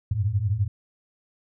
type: tone cluster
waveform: sine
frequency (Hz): 90 / 97.8 / 109.6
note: F#2 / G2 / A2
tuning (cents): -47 / -4 / -6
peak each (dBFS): -29 / -26 / -24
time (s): 0.11-0.68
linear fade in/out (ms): 5
effects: none